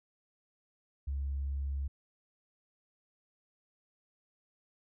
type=tone; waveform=sine; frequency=69.3 Hz; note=C#2; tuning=in tune; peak=-31 dBFS; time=1.07-1.88 s; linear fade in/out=10 ms; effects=tanh soft clip ceiling -28 dBFS